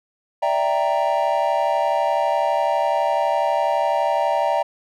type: chord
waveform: triangle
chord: E half-diminished seventh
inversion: third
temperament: equal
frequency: 587.3 / 659.3 / 784 / 932.3 Hz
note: D5 / E5 / G5 / Bb5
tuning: 0 / 0 / 0 / 0 cents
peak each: -21 dBFS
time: 0.42-4.63 s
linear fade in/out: 10 ms
effects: none